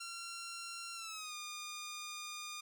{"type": "tone with pitch glide", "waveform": "10% pulse", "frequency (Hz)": [1371, 1214.4], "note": ["F6", "D#6"], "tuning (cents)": [-32, -42], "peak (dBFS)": -35, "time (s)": [0, 2.61], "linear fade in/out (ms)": 10, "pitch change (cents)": -210, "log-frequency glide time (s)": [0.94, 1.35], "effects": []}